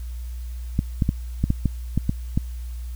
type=clicks; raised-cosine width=5 ms; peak=-7 dBFS; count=9; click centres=0.791 / 1.022 / 1.091 / 1.44 / 1.504 / 1.657 / 1.976 / 2.094 / 2.375 s; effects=added 60 Hz sine -29 dBFS peak until 2.95 s + white hiss -52 dBFS RMS until 2.95 s